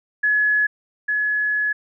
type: tone pair in turn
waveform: sine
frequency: 1697 / 1697 Hz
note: G#6 / G#6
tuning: +37 / +37 cents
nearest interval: unison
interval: 0 cents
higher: neither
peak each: -15 / -18 dBFS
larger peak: first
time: 0.23-0.67 / 1.08-1.73 s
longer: second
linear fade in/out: 10 ms
effects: none